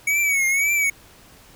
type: tone with vibrato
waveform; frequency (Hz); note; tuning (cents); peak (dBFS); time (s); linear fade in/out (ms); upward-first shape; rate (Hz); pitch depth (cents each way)
square; 2237; C#7; +15; -18; 0.07-0.9; 5; triangle; 1.9; 97
effects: pink hiss -49 dBFS RMS until 1.55 s